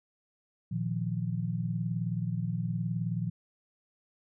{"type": "chord", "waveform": "sine", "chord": "Bb suspended fourth", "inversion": "none", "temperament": "equal", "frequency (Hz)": [116.54, 155.56, 174.61], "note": ["Bb2", "Eb3", "F3"], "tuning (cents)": [0, 0, 0], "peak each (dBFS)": [-33, -35, -33], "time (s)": [0.71, 3.3], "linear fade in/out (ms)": 10, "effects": []}